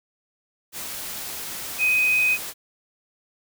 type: tone in noise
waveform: sine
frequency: 2509 Hz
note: D#7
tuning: 14 cents sharp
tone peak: -17 dBFS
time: 1.78-2.38 s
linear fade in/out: 50 ms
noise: white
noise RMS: -33 dBFS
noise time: 0.72-2.54 s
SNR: +13 dB
effects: none

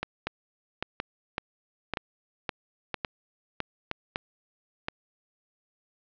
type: two click trains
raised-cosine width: 0.3 ms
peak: -12 / -13 dBFS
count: 8 / 6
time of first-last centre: 0.27-4.159 / 0.03-4.884 s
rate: 1.8 / 1.03 Hz
effects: low-pass 4000 Hz 12 dB/octave

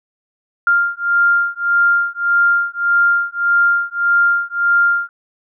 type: beating tone pair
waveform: sine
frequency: 1396.9 / 1398.6 Hz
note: F6 / F6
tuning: 0 / +2 cents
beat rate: 1.7 Hz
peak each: -15 dBFS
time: 0.67-5.09 s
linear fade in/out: 2 ms
effects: none

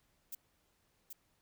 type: noise with echo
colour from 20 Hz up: violet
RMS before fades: -43 dBFS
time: 0.32-0.35 s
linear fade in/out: 5 ms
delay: 780 ms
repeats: 1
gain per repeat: -4 dB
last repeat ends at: 1.13 s
effects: pink hiss -75 dBFS RMS until 1.41 s

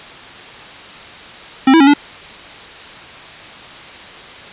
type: tone with pitch steps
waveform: square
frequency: 265.4 / 326.5 / 275.6 / 288.8 Hz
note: C4 / E4 / C#4 / D4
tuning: +25 / -17 / -10 / -29 cents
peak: -6 dBFS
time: 1.67-1.938 s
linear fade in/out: 5 ms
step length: 67 ms
effects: white hiss -34 dBFS RMS until 4.52 s + resampled to 8000 Hz

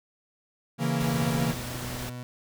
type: chord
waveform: 45% pulse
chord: A# diminished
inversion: first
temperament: equal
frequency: 138.59 / 164.81 / 233.1 Hz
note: C#3 / E3 / A#3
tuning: 0 / 0 / 0 cents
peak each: -29 dBFS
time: 0.78-1.55 s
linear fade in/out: 50 ms
type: noise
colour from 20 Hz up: pink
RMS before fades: -37 dBFS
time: 1-2.1 s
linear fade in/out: 10 ms
type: tone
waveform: 30% pulse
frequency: 123.47 Hz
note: B2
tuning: in tune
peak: -33 dBFS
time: 1.14-2.23 s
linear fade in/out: 0 ms
effects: none

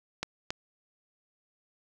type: clicks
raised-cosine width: 0.2 ms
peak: -14 dBFS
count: 2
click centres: 0.23 / 0.505 s
effects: none

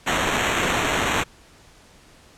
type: noise with sample-and-hold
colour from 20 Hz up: white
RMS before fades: -22 dBFS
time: 0.06-1.24 s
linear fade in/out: 20 ms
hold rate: 4900 Hz
effects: pink hiss -51 dBFS RMS until 2.37 s + low-pass 9000 Hz 12 dB/octave

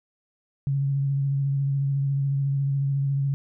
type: tone with vibrato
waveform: sine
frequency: 138.59 Hz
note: C#3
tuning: in tune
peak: -21 dBFS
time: 0.67-3.34 s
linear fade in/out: 0 ms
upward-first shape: sine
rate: 14 Hz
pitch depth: 22 cents each way
effects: none

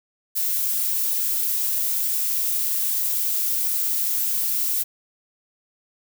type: noise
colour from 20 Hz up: violet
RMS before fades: -23 dBFS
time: 0.35-4.84 s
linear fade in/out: 20 ms
effects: none

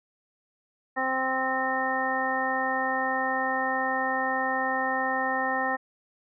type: harmonic tone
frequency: 261.6 Hz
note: C4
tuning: in tune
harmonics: 1 / 2 / 3 / 4 / 5 / 7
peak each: -35 / -33 / -29 / -33 / -35 / -29 dBFS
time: 0.96-5.77 s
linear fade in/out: 20 ms
effects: none

